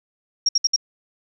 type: tone bursts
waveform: sine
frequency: 5588 Hz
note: F8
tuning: in tune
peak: -14 dBFS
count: 4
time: 0.46-0.762 s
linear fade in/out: 5 ms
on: 29 ms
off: 62 ms
effects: none